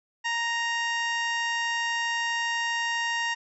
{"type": "harmonic tone with a mistuned harmonic", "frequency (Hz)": 932.3, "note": "A#5", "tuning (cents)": 0, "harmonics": [1, 2, 3, 4, 5, 6, 7, 8], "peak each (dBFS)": [-31, -28, -33, -42, -46, -39, -46, -46], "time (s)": [0.24, 3.35], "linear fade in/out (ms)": 20, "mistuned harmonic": 7, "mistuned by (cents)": -23, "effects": []}